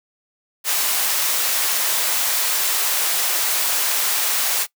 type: high-pass noise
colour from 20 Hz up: white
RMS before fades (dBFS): -20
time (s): 0.64-4.67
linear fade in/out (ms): 50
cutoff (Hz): 550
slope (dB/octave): 12
effects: noise-tail reverb RT60 0.1 s tail -21 dB re dry